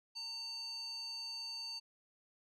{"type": "tone with band-pass filter", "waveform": "square", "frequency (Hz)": 913, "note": "A#5", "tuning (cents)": -36, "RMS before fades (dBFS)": -44, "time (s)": [0.15, 1.8], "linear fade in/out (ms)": 20, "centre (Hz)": 4700, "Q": 6.8, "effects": []}